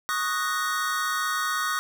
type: chord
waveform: square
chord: D# minor seventh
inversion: third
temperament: equal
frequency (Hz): 1108.7 / 1244.5 / 1480 / 1864.7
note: C#6 / D#6 / F#6 / A#6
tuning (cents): 0 / 0 / 0 / 0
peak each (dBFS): -33 / -29 / -31 / -33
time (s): 0.09-1.79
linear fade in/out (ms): 0
effects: none